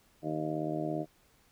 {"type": "harmonic tone", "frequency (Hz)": 77.7, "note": "D#2", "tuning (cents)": -2, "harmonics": [2, 3, 4, 5, 6, 7, 8, 9], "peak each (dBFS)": [-38, -45, -35, -40, -49, -45, -38, -41], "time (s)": [0.22, 1.06], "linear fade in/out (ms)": 50, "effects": ["pink hiss -66 dBFS RMS until 1.51 s"]}